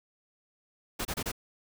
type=noise bursts; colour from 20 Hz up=pink; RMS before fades=-33 dBFS; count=4; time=0.99-1.318 s; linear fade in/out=10 ms; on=61 ms; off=28 ms; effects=none